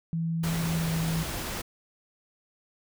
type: tone with pitch glide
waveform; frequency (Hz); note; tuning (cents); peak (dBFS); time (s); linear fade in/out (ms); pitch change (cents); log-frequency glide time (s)
sine; 164.81 to 162.45; E3 to E3; 0 to -25; -26; 0.13-1.23; 0; -25; 0.75-0.97
type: noise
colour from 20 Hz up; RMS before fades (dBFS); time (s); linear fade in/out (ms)
pink; -34; 0.43-1.62; 10
effects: none